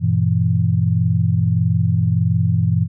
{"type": "chord", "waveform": "sine", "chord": "E diminished", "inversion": "first", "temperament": "equal with one note detuned", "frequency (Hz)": [98, 119.61, 164.81], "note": ["G2", "Bb2", "E3"], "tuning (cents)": [0, 45, 0], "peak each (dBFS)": -18, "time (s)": [0, 2.88], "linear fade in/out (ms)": 50, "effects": []}